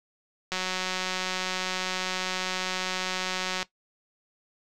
click train, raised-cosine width 0.2 ms, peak -12 dBFS, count 576, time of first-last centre 0.52-3.628 s, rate 185 Hz, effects noise-tail reverb RT60 0.1 s tail -17 dB re dry

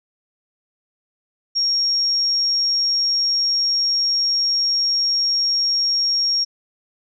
sine tone, 5570 Hz, F8, 5 cents flat, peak -16 dBFS, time 1.55-6.45 s, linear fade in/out 20 ms, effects none

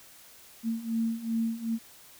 sine beating tone pair, 225.5 / 228.1 Hz, A3 / A#3, +43 / -37 cents, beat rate 2.6 Hz, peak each -32 / -29 dBFS, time 0.63-1.79 s, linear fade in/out 50 ms, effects white hiss -53 dBFS RMS until 2.19 s

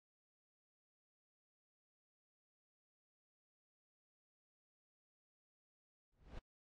brown noise with exponential growth, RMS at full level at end -43 dBFS, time 6.12-6.39 s, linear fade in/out 5 ms, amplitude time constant 57 ms, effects low-pass 5000 Hz 12 dB/octave + AAC 48 kbps

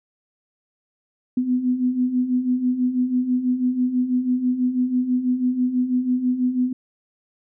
sine beating tone pair, 246.6 / 252.7 Hz, B3 / B3, -2 / +40 cents, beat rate 6.1 Hz, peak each -25 / -19 dBFS, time 1.37-6.73 s, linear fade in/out 5 ms, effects none

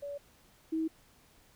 sine tone pair in turn, 571 / 320.5 Hz, D5 / E4, -49 / -49 cents, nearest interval minor seventh, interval 1000 cents, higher first, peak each -37 / -29 dBFS, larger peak second, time 0.02-0.18 / 0.72-0.88 s, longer neither, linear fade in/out 10 ms, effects pink hiss -63 dBFS RMS until 1.55 s

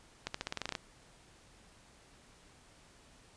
accelerating click train, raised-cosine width 0.2 ms, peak -18 dBFS, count 11, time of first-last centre 0.27-0.752 s, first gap 74 ms, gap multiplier 0.9, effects pink hiss -61 dBFS RMS until 3.36 s + resampled to 22050 Hz

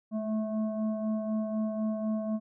sine tone with frequency modulation, 216 Hz, A3, 32 cents flat, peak -28 dBFS, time 0.11-2.4 s, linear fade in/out 50 ms, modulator 436 Hz, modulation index 0.87, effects none

